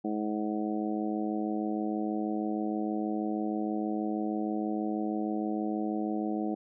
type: harmonic tone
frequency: 106.3 Hz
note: G#2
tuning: 41 cents sharp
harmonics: 2 / 3 / 4 / 5 / 6 / 7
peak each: -33 / -32 / -40 / -42 / -43 / -39 dBFS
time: 0.04-6.55 s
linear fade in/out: 10 ms
effects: none